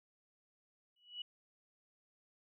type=tone with exponential growth; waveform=sine; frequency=2937 Hz; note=F#7; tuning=13 cents flat; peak=-38 dBFS; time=0.96-1.22 s; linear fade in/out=5 ms; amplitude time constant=56 ms; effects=none